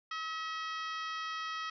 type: harmonic tone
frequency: 641 Hz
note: E5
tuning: 49 cents flat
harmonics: 2 / 3 / 4 / 5 / 6 / 7 / 8 / 9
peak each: -38 / -43 / -48 / -46 / -53 / -53 / -51 / -57 dBFS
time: 0.11-1.7 s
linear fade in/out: 5 ms
effects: none